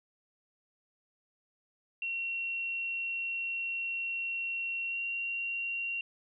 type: tone with pitch glide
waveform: sine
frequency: 2732 to 2754 Hz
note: F7 to F7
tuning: -39 to -25 cents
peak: -32 dBFS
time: 2.02-6.01 s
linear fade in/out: 2 ms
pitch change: +14 cents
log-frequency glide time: 4.88-4.98 s
effects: none